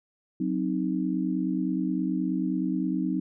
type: chord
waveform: sine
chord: C diminished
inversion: second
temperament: equal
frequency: 185 / 261.6 / 311.1 Hz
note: Gb3 / C4 / Eb4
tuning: 0 / 0 / 0 cents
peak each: -29 dBFS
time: 0.4-3.2 s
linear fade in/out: 5 ms
effects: none